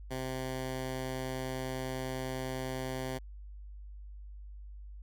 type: tone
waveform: 10% pulse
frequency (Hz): 130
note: C3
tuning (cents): -11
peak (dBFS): -27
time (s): 0.1-3.19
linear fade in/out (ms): 20
effects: added 50 Hz sine -44 dBFS peak until 5.02 s